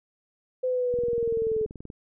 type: linear sweep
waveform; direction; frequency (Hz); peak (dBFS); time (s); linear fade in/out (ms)
sine; down; 512 to 431.8; -23; 0.63-1.66; 10
type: click train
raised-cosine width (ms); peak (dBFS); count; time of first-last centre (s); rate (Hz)
3; -27; 21; 0.94-1.902; 20.8
effects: none